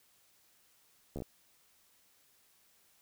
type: slowing click train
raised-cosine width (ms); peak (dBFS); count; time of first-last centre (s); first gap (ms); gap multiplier
2; -27; 5; 1.16-1.221; 13; 1.11
effects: white hiss -68 dBFS RMS until 3.01 s